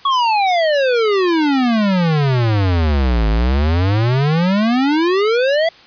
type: exponential two-way sweep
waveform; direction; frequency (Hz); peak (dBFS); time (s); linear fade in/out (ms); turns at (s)
square; down then up; 1128 to 51.91 to 677; -13; 0.05-5.69; 5; 3.29
effects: white hiss -43 dBFS RMS until 5.86 s + resampled to 11025 Hz